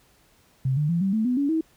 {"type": "tone with pitch steps", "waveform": "sine", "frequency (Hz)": [131.9, 149.77, 170.07, 193.11, 219.3, 249, 282.7, 321], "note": ["C3", "D3", "F3", "G3", "A3", "B3", "C#4", "E4"], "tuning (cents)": [14, 34, -46, -26, -6, 14, 34, -46], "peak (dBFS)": -20, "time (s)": [0.65, 1.61], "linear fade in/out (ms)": 5, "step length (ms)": 120, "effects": ["pink hiss -60 dBFS RMS until 1.76 s"]}